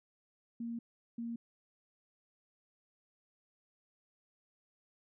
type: tone bursts at uneven times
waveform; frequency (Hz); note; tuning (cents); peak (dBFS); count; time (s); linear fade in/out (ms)
sine; 233.1; A#3; 0; -37; 2; 0.6-0.79 / 1.18-1.36; 5
effects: none